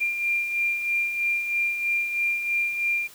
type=beating tone pair; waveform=sine; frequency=2388 / 2391.1 Hz; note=D7 / D7; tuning=+28 / +31 cents; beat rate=3.1 Hz; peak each=-32 / -23 dBFS; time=0-3.08 s; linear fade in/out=20 ms; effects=white hiss -48 dBFS RMS until 3.14 s